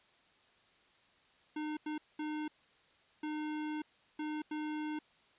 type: tone bursts at uneven times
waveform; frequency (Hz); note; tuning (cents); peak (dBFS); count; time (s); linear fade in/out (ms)
square; 304.6; D#4; -37; -37; 6; 1.56-1.77 / 1.86-1.98 / 2.19-2.48 / 3.23-3.82 / 4.19-4.42 / 4.51-4.99; 5
effects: white hiss -67 dBFS RMS until 5.38 s + resampled to 8000 Hz